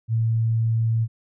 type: tone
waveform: sine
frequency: 113.3 Hz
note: A#2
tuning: 49 cents flat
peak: -18 dBFS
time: 0.08-1.08 s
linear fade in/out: 50 ms
effects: none